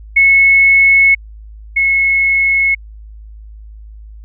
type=tone pair in turn; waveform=sine; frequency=2194 / 2184 Hz; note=C#7 / C#7; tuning=-18 / -26 cents; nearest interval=unison; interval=8 cents; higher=first; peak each=-5 / -9 dBFS; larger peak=first; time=0.16-1.15 / 1.76-2.75 s; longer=neither; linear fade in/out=10 ms; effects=added 53 Hz sine -31 dBFS peak until 4.24 s